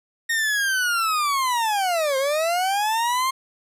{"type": "linear two-way sweep", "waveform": "40% pulse", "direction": "down then up", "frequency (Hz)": [1860, 523.3, 1069], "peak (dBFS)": -19, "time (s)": [0.29, 3.31], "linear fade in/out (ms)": 10, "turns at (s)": 2.17, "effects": ["resampled to 32000 Hz", "9-bit"]}